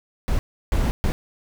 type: noise bursts at uneven times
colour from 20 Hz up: brown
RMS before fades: -20 dBFS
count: 3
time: 0.28-0.39 / 0.72-0.91 / 1.04-1.12 s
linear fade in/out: 0 ms
effects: none